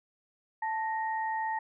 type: tone pair together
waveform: sine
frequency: 881 / 1866.8 Hz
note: A5 / A#6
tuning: +2 / +2 cents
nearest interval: octave + minor second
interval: 1300 cents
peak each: -30 / -37 dBFS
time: 0.62-1.59 s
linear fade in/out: 5 ms
effects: none